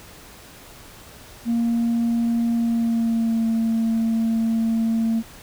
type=tone with pitch glide; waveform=sine; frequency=233.1 to 226.1 Hz; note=A#3 to A3; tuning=0 to +47 cents; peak=-16 dBFS; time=1.45-5.23 s; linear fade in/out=50 ms; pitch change=-53 cents; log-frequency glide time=2.54-3.46 s; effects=tanh soft clip ceiling -16 dBFS + pink hiss -44 dBFS RMS until 5.42 s